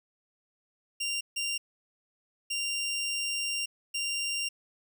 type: tone bursts at uneven times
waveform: 20% pulse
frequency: 2780 Hz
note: F7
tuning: 9 cents flat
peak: -25 dBFS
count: 4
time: 1-1.21 / 1.36-1.58 / 2.5-3.66 / 3.94-4.49 s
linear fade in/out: 10 ms
effects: none